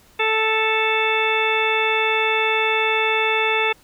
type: harmonic tone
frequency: 440 Hz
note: A4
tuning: in tune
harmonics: 1 / 2 / 3 / 4 / 5 / 6 / 8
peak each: -23 / -24 / -27 / -28 / -24 / -22 / -28 dBFS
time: 0.19-3.73 s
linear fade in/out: 10 ms
effects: pink hiss -53 dBFS RMS until 3.83 s